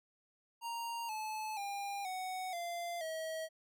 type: tone with pitch steps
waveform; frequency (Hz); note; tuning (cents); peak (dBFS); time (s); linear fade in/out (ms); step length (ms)
square; 932.3 / 864.9 / 802.3 / 744.3 / 690.4 / 640.5; A#5 / A5 / G5 / F#5 / F5 / E5; 0 / -30 / +40 / +10 / -20 / -50; -39; 0.61-3.49; 50; 480
effects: none